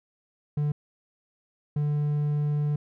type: tone bursts at uneven times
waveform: triangle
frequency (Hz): 147.6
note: D3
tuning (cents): +9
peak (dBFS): -21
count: 2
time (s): 0.57-0.72 / 1.76-2.76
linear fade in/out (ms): 5
effects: none